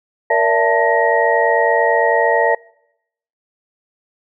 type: tone cluster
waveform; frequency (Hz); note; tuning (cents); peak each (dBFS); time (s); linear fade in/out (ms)
sine; 465.8 / 579 / 668 / 887 / 1886; A#4 / D5 / E5 / A5 / A#6; -1 / -25 / +23 / +14 / +20; -18; 0.3-2.55; 5
effects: noise-tail reverb RT60 0.8 s tail -25 dB re dry

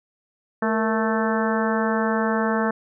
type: harmonic tone with a mistuned harmonic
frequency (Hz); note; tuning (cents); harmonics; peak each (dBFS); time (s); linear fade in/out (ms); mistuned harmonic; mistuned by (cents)
220; A3; 0; 1 / 2 / 3 / 4 / 5 / 6 / 7 / 8; -23 / -26 / -28 / -29 / -30 / -31 / -31 / -32; 0.62-2.71; 5; 2; +74
effects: none

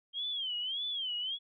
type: tone with vibrato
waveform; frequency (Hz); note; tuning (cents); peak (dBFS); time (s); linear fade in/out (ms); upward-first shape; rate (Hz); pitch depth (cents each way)
sine; 3177; G7; +23; -33; 0.13-1.39; 50; sine; 1.7; 160
effects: none

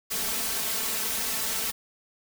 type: noise with comb filter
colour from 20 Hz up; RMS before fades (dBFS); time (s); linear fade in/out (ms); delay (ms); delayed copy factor
white; -29; 0.1-1.72; 20; 4.5; +0.8
effects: none

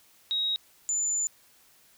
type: tone pair in turn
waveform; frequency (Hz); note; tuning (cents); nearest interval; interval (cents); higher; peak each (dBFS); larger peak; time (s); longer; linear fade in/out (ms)
sine; 3796 / 7047; A#7 / A8; +31 / +2; major seventh; 1071; second; -25; neither; 0.31-0.56 / 0.89-1.27; second; 0
effects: white hiss -60 dBFS RMS until 1.97 s

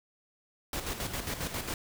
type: noise with tremolo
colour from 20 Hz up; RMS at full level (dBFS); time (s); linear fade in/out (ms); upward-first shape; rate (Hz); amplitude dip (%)
pink; -34; 0.73-1.74; 2; square; 7.4; 55
effects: none

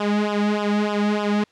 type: tone with flanger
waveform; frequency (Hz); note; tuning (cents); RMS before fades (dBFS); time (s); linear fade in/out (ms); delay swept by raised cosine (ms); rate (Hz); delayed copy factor
sawtooth; 207.7; G#3; 0; -21; 0-1.44; 5; 0.46 to 2.06; 3.3; -0.95
effects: white hiss -59 dBFS RMS until 1.51 s + low-pass 4000 Hz 12 dB/octave

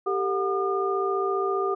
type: tone cluster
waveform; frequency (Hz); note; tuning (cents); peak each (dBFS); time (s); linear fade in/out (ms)
sine; 390.2 / 445.2 / 729 / 1210; G4 / A4 / F#5 / D#6; -8 / +20 / -26 / -49; -25 / -33 / -32 / -28; 0.06-1.75; 10
effects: none

